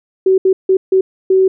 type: tone bursts at uneven times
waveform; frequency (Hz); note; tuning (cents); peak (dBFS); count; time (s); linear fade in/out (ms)
sine; 378.8; F#4; +41; -7; 5; 0.26-0.38 / 0.45-0.53 / 0.69-0.77 / 0.92-1.01 / 1.3-1.48; 5
effects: none